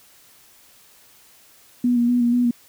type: tone with vibrato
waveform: sine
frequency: 241.5 Hz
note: B3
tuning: 39 cents flat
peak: -15 dBFS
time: 1.84-2.51 s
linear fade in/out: 5 ms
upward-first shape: square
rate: 4.1 Hz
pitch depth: 23 cents each way
effects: white hiss -52 dBFS RMS until 2.68 s